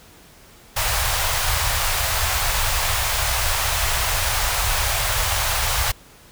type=band-stop noise; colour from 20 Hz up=pink; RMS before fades=-21 dBFS; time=0.76-5.92 s; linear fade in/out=10 ms; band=100 to 650 Hz; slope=24 dB/octave; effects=pink hiss -48 dBFS RMS until 6.31 s